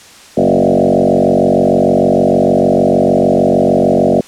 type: tone with frequency modulation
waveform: sine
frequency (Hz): 424.2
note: G#4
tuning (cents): +37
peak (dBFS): -7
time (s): 0.37-4.21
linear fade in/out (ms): 5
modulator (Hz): 46.6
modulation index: 5.5
effects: white hiss -38 dBFS RMS until 4.27 s + low-pass 8000 Hz 12 dB/octave